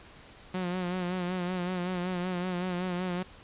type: tone with vibrato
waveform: sawtooth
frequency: 180.5 Hz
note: F#3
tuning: 43 cents flat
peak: -26 dBFS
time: 0.54-3.23 s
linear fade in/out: 5 ms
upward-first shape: sine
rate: 5.3 Hz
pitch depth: 51 cents each way
effects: pink hiss -52 dBFS RMS until 3.43 s + resampled to 8000 Hz